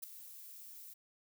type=noise with ADSR envelope; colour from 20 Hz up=violet; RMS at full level=-39 dBFS; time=0.02-0.94 s; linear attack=17 ms; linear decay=4 ms; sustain=-13 dB; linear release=11 ms; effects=none